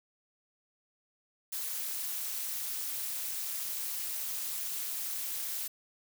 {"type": "noise with amplitude modulation", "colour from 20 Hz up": "blue", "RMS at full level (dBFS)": -33, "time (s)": [1.52, 5.68], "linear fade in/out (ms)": 10, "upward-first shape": "sine", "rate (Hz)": 267, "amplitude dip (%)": 75, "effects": []}